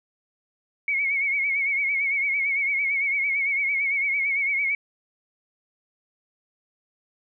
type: tone with vibrato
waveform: sine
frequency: 2217 Hz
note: C#7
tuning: in tune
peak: -21 dBFS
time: 0.88-4.75 s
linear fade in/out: 2 ms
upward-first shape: triangle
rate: 8.9 Hz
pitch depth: 79 cents each way
effects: none